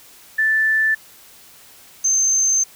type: tone pair in turn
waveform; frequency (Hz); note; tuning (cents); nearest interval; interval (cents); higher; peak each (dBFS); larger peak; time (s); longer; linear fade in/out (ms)
sine; 1760 / 6272; A6 / G8; 0 / 0; octave + minor seventh; 2200; second; -14; neither; 0.38-0.95 / 2.04-2.64; second; 10
effects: white hiss -46 dBFS RMS until 2.75 s